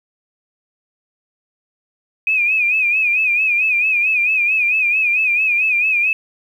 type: tone with vibrato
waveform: sine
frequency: 2491 Hz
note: D#7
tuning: 1 cent sharp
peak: -13 dBFS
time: 2.27-6.13 s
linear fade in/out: 2 ms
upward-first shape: sine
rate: 4.5 Hz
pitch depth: 87 cents each way
effects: 8-bit

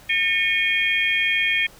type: tone cluster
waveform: sine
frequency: 1810 / 2199 / 2457 / 3227 Hz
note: A6 / C#7 / D#7 / G7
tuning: +48 / -14 / -22 / +50 cents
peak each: -24 / -23 / -22 / -26 dBFS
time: 0.09-1.67 s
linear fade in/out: 10 ms
effects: pink hiss -48 dBFS RMS until 1.79 s

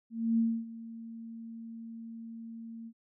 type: tone with ADSR envelope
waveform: sine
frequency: 228 Hz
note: A#3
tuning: 38 cents flat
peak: -23 dBFS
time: 0.1-2.93 s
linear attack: 280 ms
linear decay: 270 ms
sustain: -18 dB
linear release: 61 ms
effects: none

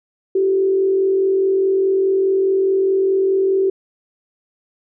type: tone with frequency modulation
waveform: sine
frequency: 384.4 Hz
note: G4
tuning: 34 cents flat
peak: -13 dBFS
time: 0.35-3.7 s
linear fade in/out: 5 ms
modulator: 44.8 Hz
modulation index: 0.41
effects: none

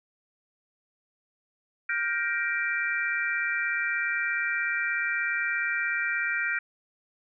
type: chord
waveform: sine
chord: G minor seventh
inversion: third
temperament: just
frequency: 1411.2 / 1568 / 1881.6 / 2352 Hz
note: F6 / G6 / Bb6 / D7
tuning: +18 / 0 / +16 / +2 cents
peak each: -31 dBFS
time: 1.89-6.59 s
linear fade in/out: 5 ms
effects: none

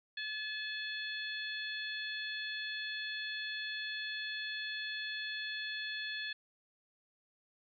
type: harmonic tone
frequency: 860 Hz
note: A5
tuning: 40 cents flat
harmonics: 2 / 3 / 4 / 5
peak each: -40 / -46 / -43 / -46 dBFS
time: 0.17-6.33 s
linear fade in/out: 5 ms
effects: none

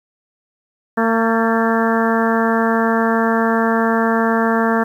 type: harmonic tone with a mistuned harmonic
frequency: 226.9 Hz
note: A#3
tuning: 47 cents flat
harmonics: 1 / 2 / 3 / 4 / 5 / 6 / 7 / 8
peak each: -17 / -20 / -22 / -23 / -24 / -25 / -25 / -26 dBFS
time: 0.97-4.84 s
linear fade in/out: 10 ms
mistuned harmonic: 8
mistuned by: -49 cents
effects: 8-bit

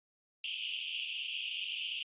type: band-pass noise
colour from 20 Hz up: pink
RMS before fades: -39 dBFS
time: 0.44-2.03 s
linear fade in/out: 2 ms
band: 2600 to 3300 Hz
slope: 96 dB/octave
effects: resampled to 8000 Hz

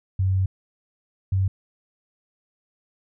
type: tone pair in turn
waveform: sine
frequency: 94.7 / 95.58 Hz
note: F#2 / G2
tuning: +41 / -43 cents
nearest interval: unison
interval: 16 cents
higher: second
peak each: -18 dBFS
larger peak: neither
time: 0.19-0.46 / 1.32-1.48 s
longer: first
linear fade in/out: 5 ms
effects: none

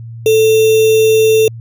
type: tone with sample-and-hold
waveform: sine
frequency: 440 Hz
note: A4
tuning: in tune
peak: -6 dBFS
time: 0.26-1.48 s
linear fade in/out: 2 ms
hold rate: 3150 Hz
effects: added 115 Hz sine -26 dBFS peak until 1.6 s

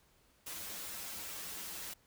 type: noise with comb filter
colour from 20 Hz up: white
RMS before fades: -44 dBFS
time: 0.46-1.94 s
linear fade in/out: 10 ms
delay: 7.9 ms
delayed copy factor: -1
effects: pink hiss -69 dBFS RMS until 2.06 s

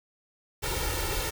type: noise with comb filter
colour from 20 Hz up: pink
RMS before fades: -30 dBFS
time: 0.62-1.31 s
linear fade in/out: 20 ms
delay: 2.2 ms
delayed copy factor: +0.85
effects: none

